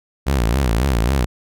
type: tone with vibrato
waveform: sawtooth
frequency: 61.74 Hz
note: B1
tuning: in tune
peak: -11 dBFS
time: 0.26-1.26 s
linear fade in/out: 20 ms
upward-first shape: sine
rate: 3.7 Hz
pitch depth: 220 cents each way
effects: none